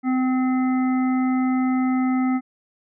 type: harmonic tone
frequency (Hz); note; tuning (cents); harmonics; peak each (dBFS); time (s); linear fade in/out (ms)
257.2; C4; -30; 1 / 3 / 5 / 7 / 8; -18 / -30 / -33 / -47 / -36; 0.03-2.41; 50
effects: none